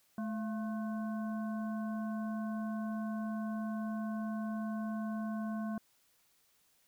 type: harmonic tone with a mistuned harmonic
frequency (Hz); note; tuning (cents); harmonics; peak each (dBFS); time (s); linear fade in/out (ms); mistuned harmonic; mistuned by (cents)
215.6; A3; -35; 1 / 3 / 5 / 7; -35 / -45 / -49 / -52; 0.18-5.78; 2; 3; +90
effects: white hiss -71 dBFS RMS until 6.87 s